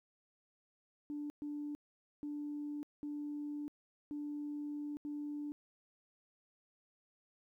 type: tone bursts at uneven times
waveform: sine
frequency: 293.7 Hz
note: D4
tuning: in tune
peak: -38 dBFS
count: 6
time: 1.1-1.3 / 1.42-1.75 / 2.23-2.83 / 3.03-3.68 / 4.11-4.97 / 5.05-5.52 s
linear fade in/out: 0 ms
effects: tanh soft clip ceiling -34 dBFS + 13-bit